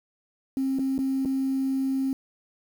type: tone with dropouts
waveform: sine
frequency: 267.1 Hz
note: C4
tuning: 36 cents sharp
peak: -22 dBFS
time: 0.57-2.13 s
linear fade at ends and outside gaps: 1 ms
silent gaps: 0.787-0.793 / 0.98-0.989 / 1.25-1.256 s
effects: tanh soft clip ceiling -19 dBFS + 8-bit